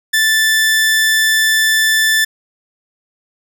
sawtooth tone, 1760 Hz, A6, in tune, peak -7 dBFS, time 0.13-2.25 s, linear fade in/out 10 ms, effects none

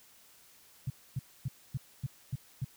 sine tone bursts, 130.9 Hz, C3, 1 cent sharp, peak -30 dBFS, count 7, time 0.87-2.647 s, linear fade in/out 5 ms, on 31 ms, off 260 ms, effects white hiss -60 dBFS RMS until 2.76 s

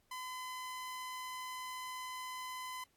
sawtooth tone, 1016 Hz, B5, 49 cents sharp, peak -38 dBFS, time 0.11-2.84 s, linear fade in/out 5 ms, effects pink hiss -75 dBFS RMS until 2.96 s + AAC 64 kbps

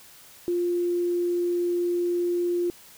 sine tone, 350 Hz, F4, 4 cents sharp, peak -22 dBFS, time 0.48-2.7 s, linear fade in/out 0 ms, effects white hiss -50 dBFS RMS until 2.97 s

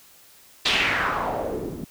white noise with low-pass filter sweep, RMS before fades -25 dBFS, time 0.65-1.85 s, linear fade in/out 10 ms, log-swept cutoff 3700 to 230 Hz, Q 2.8, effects white hiss -52 dBFS RMS until 1.9 s

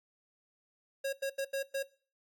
square tone bursts at uneven times, 546 Hz, C#5, 26 cents flat, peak -32 dBFS, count 5, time 1.04-1.13 / 1.22-1.3 / 1.38-1.45 / 1.53-1.63 / 1.74-1.83 s, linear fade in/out 10 ms, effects noise-tail reverb RT60 0.4 s tail -20 dB re dry + AAC 64 kbps

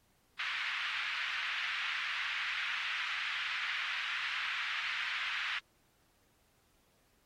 white band-pass noise, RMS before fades -37 dBFS, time 0.39-5.59 s, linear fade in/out 5 ms, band 1400 to 2800 Hz, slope 24 dB/octave, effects pink hiss -72 dBFS RMS until 7.25 s + AAC 48 kbps

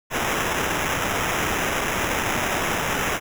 white noise with sample-and-hold, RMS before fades -24 dBFS, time 0.1-3.2 s, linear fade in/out 50 ms, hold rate 4410 Hz, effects none

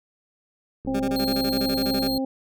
click train, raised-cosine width 3 ms, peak -25 dBFS, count 93, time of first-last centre 0.85-2.178 s, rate 69.3 Hz
harmonic tone, 265.4 Hz, C4, 25 cents sharp, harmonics 1 / 2 / 3, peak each -24 / -30 / -35 dBFS, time 0.87-2.25 s, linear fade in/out 5 ms
20% pulse tone bursts, 200 Hz, G3, 35 cents sharp, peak -22 dBFS, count 14, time 0.94-2.079 s, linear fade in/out 10 ms, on 60 ms, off 23 ms
45% pulse tone, 4229 Hz, C8, 18 cents sharp, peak -27 dBFS, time 1.16-2.18 s, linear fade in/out 2 ms
effects none

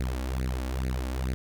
sawtooth tone with flanger, 64.1 Hz, C2, 35 cents flat, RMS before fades -30 dBFS, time 0-1.34 s, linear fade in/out 0 ms, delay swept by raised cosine 0.45 to 3.65 ms, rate 2.3 Hz, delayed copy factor +0.85, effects none

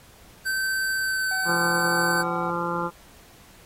square tone with pitch glide, 1546 to 1529.1 Hz, G6 to G6, -24 to -43 cents, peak -24 dBFS, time 0.45-2.23 s, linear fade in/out 20 ms, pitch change -19 cents, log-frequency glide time 0.96-1.3 s
triangle tone, 755 Hz, F#5, 35 cents sharp, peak -31 dBFS, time 1.31-2.5 s, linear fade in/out 2 ms
harmonic tone, 172.1 Hz, F3, 25 cents flat, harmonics 1 / 2 / 3 / 5 / 6 / 7 / 8, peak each -32 / -32 / -32 / -32 / -32 / -32 / -32 dBFS, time 1.45-2.91 s, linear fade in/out 50 ms
effects pink hiss -52 dBFS RMS until 3.65 s + AAC 48 kbps

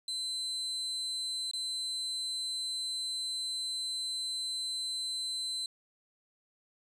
35% pulse tone with dropouts, 4050 Hz, B7, 43 cents sharp, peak -32 dBFS, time 0.08-5.66 s, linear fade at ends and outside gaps 2 ms, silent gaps 1.513-1.534 s, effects resampled to 32000 Hz

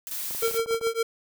blue noise with exponential decay, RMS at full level -33 dBFS, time 0.07-0.22 s, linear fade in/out 0 ms, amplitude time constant 31 ms
blue noise, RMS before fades -32 dBFS, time 0.11-0.58 s, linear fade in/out 2 ms
clicks, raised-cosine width 1 ms, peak -28 dBFS, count 12, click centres 0.309 / 0.349 / 0.43 / 0.479 / 0.512 / 0.544 / 0.595 / 0.661 / 0.71 / 0.745 / 0.813 / 0.869 s
square tone with tremolo, 456.4 Hz, A#4, 37 cents flat, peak -21 dBFS, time 0.42-1.03 s, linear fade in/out 5 ms, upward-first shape triangle, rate 7.2 Hz, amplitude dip 100%
effects none

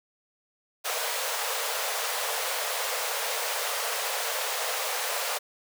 pink high-pass noise, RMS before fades -30 dBFS, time 0.84-5.39 s, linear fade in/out 20 ms, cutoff 450 Hz, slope 96 dB/octave, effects none

